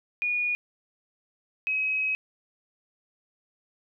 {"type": "tone pair in turn", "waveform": "sine", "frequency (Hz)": [2449, 2546], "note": ["D#7", "D#7"], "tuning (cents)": [-28, 39], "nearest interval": "minor second", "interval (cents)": 67, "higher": "second", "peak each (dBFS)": -24, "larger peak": "neither", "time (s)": [[0.22, 0.55], [1.67, 2.15]], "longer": "second", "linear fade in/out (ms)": 0, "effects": []}